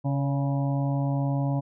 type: harmonic tone with a mistuned harmonic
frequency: 138.59 Hz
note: C#3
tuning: in tune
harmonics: 1 / 2 / 4 / 5 / 6 / 7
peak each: -24 / -30 / -36 / -38 / -40 / -41 dBFS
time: 0.04-1.61 s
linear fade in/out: 20 ms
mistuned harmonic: 4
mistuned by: +35 cents
effects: none